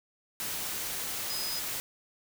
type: tone in noise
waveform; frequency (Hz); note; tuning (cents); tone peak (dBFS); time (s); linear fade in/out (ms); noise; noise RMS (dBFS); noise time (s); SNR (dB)
sine; 5010; D#8; +11; -35; 1.3-1.59; 0; white; -35; 0.4-1.8; -3
effects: none